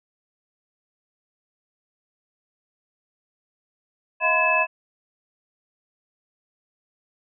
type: tone cluster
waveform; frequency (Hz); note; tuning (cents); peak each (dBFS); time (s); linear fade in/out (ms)
sine; 638 / 714 / 1013 / 1688 / 2610; D#5 / F5 / B5 / G#6 / E7; +43 / +38 / +44 / +28 / -18; -25 / -29 / -23 / -27 / -20; 4.2-4.67; 50
effects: none